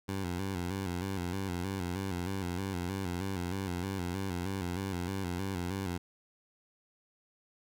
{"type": "tone with vibrato", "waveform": "15% pulse", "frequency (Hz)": 92.5, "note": "F#2", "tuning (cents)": 0, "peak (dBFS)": -27, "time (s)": [0.08, 5.98], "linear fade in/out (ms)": 10, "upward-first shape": "square", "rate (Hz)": 3.2, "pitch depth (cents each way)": 81, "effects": []}